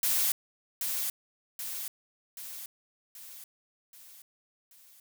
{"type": "noise with echo", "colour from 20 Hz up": "blue", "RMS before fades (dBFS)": -27, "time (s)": [0.03, 0.32], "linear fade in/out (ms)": 2, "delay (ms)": 780, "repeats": 6, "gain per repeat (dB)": -5, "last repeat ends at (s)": 5, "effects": []}